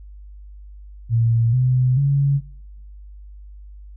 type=tone with pitch steps; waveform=sine; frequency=115.2 / 127.09 / 140.2 Hz; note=A#2 / C3 / C#3; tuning=-20 / -50 / +20 cents; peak=-14 dBFS; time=1.09-2.41 s; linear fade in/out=50 ms; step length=440 ms; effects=noise-tail reverb RT60 0.9 s tail -24 dB re dry + added 50 Hz sine -37 dBFS peak until 3.96 s